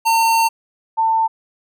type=tone pair in turn; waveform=square / sine; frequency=908 / 895 Hz; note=A#5 / A5; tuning=-46 / +29 cents; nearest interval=unison; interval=25 cents; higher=first; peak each=-13 dBFS; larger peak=neither; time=0.05-0.49 / 0.97-1.28 s; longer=first; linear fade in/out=20 ms; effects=none